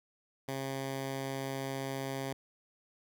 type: tone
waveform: 10% pulse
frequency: 135.1 Hz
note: C#3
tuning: 44 cents flat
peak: -27 dBFS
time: 0.48-2.33 s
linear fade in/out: 5 ms
effects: none